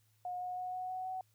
sine tone with pitch steps, 721 / 726.4 / 731.9 / 737.4 / 743 / 748.6 Hz, F#5 / F#5 / F#5 / F#5 / F#5 / F#5, -45 / -32 / -19 / -6 / +7 / +20 cents, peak -37 dBFS, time 0.25-1.21 s, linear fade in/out 2 ms, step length 160 ms, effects added 108 Hz sine -70 dBFS peak until 1.34 s + white hiss -75 dBFS RMS until 1.34 s

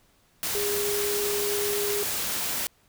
sine tone in noise, 410 Hz, G#4, 22 cents flat, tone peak -27 dBFS, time 0.55-2.03 s, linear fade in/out 0 ms, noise white, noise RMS -29 dBFS, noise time 0.43-2.67 s, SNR -1 dB, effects pink hiss -63 dBFS RMS until 2.88 s

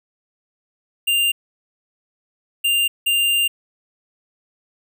square tone bursts at uneven times, 2794 Hz, F7, in tune, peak -16 dBFS, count 3, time 1.07-1.32 / 2.64-2.88 / 3.06-3.48 s, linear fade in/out 10 ms, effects none

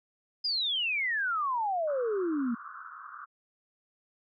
sine exponential sweep, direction down, 5040 to 225.2 Hz, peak -27 dBFS, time 0.44-2.55 s, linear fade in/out 10 ms
pink band-pass noise, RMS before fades -45 dBFS, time 1.87-3.26 s, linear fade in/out 20 ms, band 1100 to 1500 Hz, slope 96 dB/octave
effects none

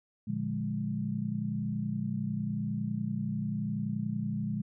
sine chord, Bb dominant seventh, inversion none, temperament equal with one note detuned, 116.54 / 146.83 / 176.34 / 207.7 Hz, Bb2 / D3 / F3 / Ab3, 0 / 0 / +17 / 0 cents, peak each -37 / -37 / -38 / -33 dBFS, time 0.27-4.62 s, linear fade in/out 10 ms, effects none

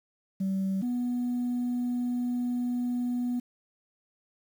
sine tone pair in turn, 192.2 / 244.9 Hz, G3 / B3, -34 / -14 cents, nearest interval major third, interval 420 cents, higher second, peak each -24 / -25 dBFS, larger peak first, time 0.4-0.82 / 0.82-3.4 s, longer second, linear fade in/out 10 ms, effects tanh soft clip ceiling -24 dBFS + 9-bit

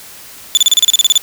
30% pulse tone bursts, 3491 Hz, A7, 14 cents flat, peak -3 dBFS, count 12, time 0.55-1.177 s, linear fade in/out 0 ms, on 22 ms, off 33 ms, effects white hiss -35 dBFS RMS until 1.22 s

